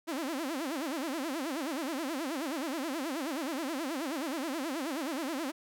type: tone with vibrato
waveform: sawtooth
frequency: 294.8 Hz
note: D4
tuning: 7 cents sharp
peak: -29 dBFS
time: 0.07-5.52 s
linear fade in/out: 20 ms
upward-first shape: sine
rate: 9.4 Hz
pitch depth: 250 cents each way
effects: none